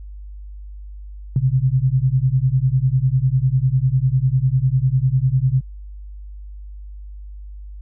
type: beating tone pair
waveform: sine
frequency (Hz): 125.7 / 135.7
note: B2 / C#3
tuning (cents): +31 / -36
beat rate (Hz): 10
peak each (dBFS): -17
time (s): 1.36-5.61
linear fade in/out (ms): 2
effects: added 50 Hz sine -32 dBFS peak until 7.81 s